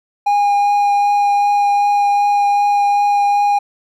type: tone with vibrato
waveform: triangle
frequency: 815 Hz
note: G#5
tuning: 33 cents flat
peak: -9 dBFS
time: 0.26-3.59 s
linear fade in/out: 10 ms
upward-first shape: triangle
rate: 2.6 Hz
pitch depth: 10 cents each way
effects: none